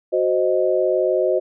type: chord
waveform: sine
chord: C diminished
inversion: second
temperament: equal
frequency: 370 / 523.3 / 622.3 Hz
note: Gb4 / C5 / Eb5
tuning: 0 / 0 / 0 cents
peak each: -20 dBFS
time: 0.12-1.4 s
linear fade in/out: 20 ms
effects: none